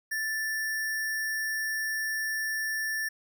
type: tone with sample-and-hold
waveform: sine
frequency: 1760 Hz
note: A6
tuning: in tune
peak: -28 dBFS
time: 0.11-3.09 s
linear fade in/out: 10 ms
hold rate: 7350 Hz
effects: none